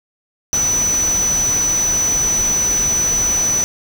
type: tone in noise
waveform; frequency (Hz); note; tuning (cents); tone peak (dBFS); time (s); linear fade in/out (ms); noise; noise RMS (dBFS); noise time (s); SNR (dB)
sine; 5970; F#8; +15; -14; 0.53-3.64; 0; pink; -26; 0.53-3.64; +9
effects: none